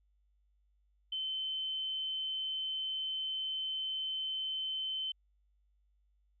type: tone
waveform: sine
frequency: 3071 Hz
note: G7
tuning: 36 cents flat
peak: -34 dBFS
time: 1.12-5.12 s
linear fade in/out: 5 ms
effects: added 50 Hz sine -69 dBFS peak until 6.4 s